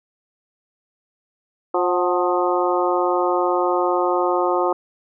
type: harmonic tone with a mistuned harmonic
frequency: 177.6 Hz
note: F3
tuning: 29 cents sharp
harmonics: 2 / 3 / 4 / 5 / 6 / 7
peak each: -21 / -23 / -24 / -25 / -26 / -26 dBFS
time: 1.74-4.73 s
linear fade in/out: 5 ms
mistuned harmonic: 4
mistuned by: +53 cents
effects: none